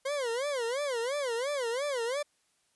40% pulse tone with vibrato, 518 Hz, C5, 17 cents flat, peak -29 dBFS, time 0.05-2.23 s, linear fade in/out 10 ms, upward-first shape sine, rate 2.9 Hz, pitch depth 220 cents each way, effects white hiss -72 dBFS RMS until 2.75 s + resampled to 24000 Hz

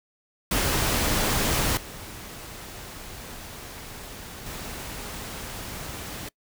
pink noise with level steps, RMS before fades -24 / -40 / -36 dBFS, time 0.51-6.29 s, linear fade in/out 5 ms, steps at 1.77 / 4.46 s, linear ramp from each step 2 ms, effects noise-tail reverb RT60 0.1 s tail -24 dB re dry

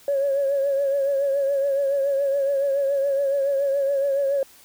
sine tone with vibrato, 554.4 Hz, C#5, in tune, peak -18 dBFS, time 0.08-4.43 s, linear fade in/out 2 ms, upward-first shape triangle, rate 7.1 Hz, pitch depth 55 cents each way, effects tanh soft clip ceiling -14 dBFS + white hiss -51 dBFS RMS until 4.64 s

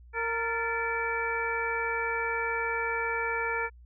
harmonic tone with a mistuned harmonic, 461.2 Hz, A#4, 19 cents flat, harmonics 1 / 2 / 3 / 4 / 5, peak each -34 / -34 / -34 / -34 / -34 dBFS, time 0.13-3.7 s, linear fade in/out 50 ms, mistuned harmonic 4, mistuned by -89 cents, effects added 60 Hz sine -49 dBFS peak until 3.85 s

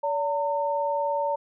sine tone pair together, 573.3 / 910 Hz, D5 / A#5, -42 / -42 cents, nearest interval minor sixth, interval 800 cents, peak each -26 dBFS, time 0.03-1.36 s, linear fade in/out 10 ms, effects none

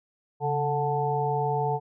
harmonic tone with a mistuned harmonic, 146.83 Hz, D3, in tune, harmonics 1 / 3 / 5 / 6, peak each -29 / -29 / -29 / -29 dBFS, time 0.4-1.8 s, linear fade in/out 50 ms, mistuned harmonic 1, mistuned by -84 cents, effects none

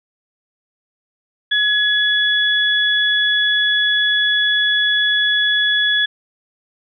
sine tone pair together, 1687 / 3398 Hz, G#6 / G#7, +27 / +39 cents, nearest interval octave, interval 1212 cents, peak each -16 dBFS, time 1.51-6.06 s, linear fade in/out 10 ms, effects none

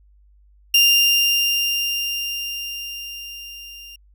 30% pulse tone with level ramp, 2794 Hz, F7, in tune, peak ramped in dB -8 to -35 dBFS, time 0.74-3.96 s, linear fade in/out 5 ms, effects added 50 Hz sine -50 dBFS peak until 4.14 s

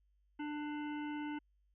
harmonic tone, 297.2 Hz, D4, 21 cents sharp, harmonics 1 / 3 / 5 / 7 / 9 / 10, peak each -39 / -47 / -51 / -54 / -58 / -59 dBFS, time 0.39-1.39 s, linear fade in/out 10 ms, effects added 50 Hz sine -70 dBFS peak until 1.74 s

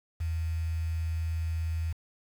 sine tone with quantisation, 81.6 Hz, E2, 17 cents flat, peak -28 dBFS, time 0.2-1.93 s, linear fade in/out 10 ms, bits 8, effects none

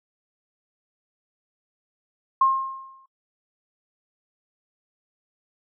sine tone with exponential decay, 1067 Hz, C6, 34 cents sharp, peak -13 dBFS, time 2.41-3.06 s, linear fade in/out 5 ms, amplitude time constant 140 ms, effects noise-tail reverb RT60 0.1 s tail -24 dB re dry

